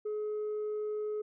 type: tone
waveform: sine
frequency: 423.9 Hz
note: G#4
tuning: 35 cents sharp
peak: -30 dBFS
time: 0.05-1.22 s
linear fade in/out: 10 ms
effects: tanh soft clip ceiling -31 dBFS

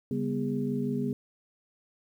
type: tone cluster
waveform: sine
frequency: 140.1 / 199 / 245.1 / 408.9 Hz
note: C#3 / G3 / B3 / G#4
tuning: +19 / +26 / -13 / -27 cents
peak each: -34 / -34 / -30 / -35 dBFS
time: 0.11-1.13 s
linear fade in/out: 2 ms
effects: 10-bit

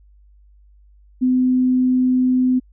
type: tone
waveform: sine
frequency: 254.4 Hz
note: C4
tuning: 48 cents flat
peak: -13 dBFS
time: 1.21-2.6 s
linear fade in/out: 20 ms
effects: added 50 Hz sine -47 dBFS peak until 2.72 s

